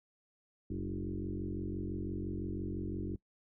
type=tone with frequency modulation; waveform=sine; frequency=197.4 Hz; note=G3; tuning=12 cents sharp; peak=-35 dBFS; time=0.7-3.16 s; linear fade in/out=5 ms; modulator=45.9 Hz; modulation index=3.7; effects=noise-tail reverb RT60 0.1 s tail -22 dB re dry